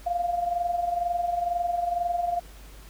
sine tone with amplitude modulation, 698.5 Hz, F5, in tune, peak -21 dBFS, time 0.06-2.4 s, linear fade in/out 10 ms, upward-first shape sine, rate 22.1 Hz, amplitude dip 65%, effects added 50 Hz sine -45 dBFS peak until 2.89 s + pink hiss -51 dBFS RMS until 2.89 s

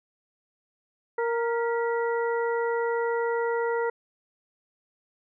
harmonic tone with a mistuned harmonic, 466.2 Hz, A#4, in tune, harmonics 1 / 2 / 3 / 4, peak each -25 / -31 / -35 / -37 dBFS, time 1.18-3.9 s, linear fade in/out 5 ms, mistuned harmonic 4, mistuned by +68 cents, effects none

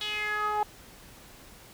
sawtooth tone with band-pass filter sweep, 421.5 Hz, G#4, 26 cents sharp, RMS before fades -30 dBFS, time 0.01-0.63 s, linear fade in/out 2 ms, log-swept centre 3500 to 840 Hz, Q 4.7, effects pink hiss -51 dBFS RMS until 1.73 s

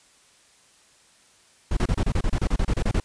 brown noise bursts, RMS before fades -21 dBFS, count 15, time 1.71-3.001 s, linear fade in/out 5 ms, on 59 ms, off 29 ms, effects white hiss -57 dBFS RMS until 3.04 s + resampled to 22050 Hz

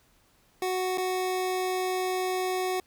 25% pulse tone with dropouts, 370 Hz, F#4, in tune, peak -23 dBFS, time 0.62-2.8 s, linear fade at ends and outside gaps 2 ms, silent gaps 0.975-0.981 s, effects pink hiss -64 dBFS RMS until 2.86 s

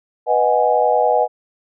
sine chord, G# minor seventh, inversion first, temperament equal, 493.9 / 622.3 / 740 / 830.6 Hz, B4 / D#5 / F#5 / G#5, 0 / 0 / 0 / 0 cents, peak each -18 dBFS, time 0.26-1.28 s, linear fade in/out 50 ms, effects none

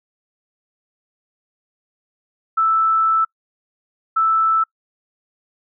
sine tone bursts at uneven times, 1318.5 Hz, E6, in tune, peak -13 dBFS, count 2, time 2.57-3.25 / 4.16-4.64 s, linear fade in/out 10 ms, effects noise-tail reverb RT60 0.1 s tail -26 dB re dry

